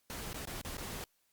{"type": "noise with dropouts", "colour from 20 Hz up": "pink", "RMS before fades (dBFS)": -42, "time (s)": [0.1, 1.04], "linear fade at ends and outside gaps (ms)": 0, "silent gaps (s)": [[0.33, 0.344], [0.453, 0.473], [0.614, 0.649], [0.769, 0.781]], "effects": ["white hiss -75 dBFS RMS until 1.32 s", "Opus 48 kbps"]}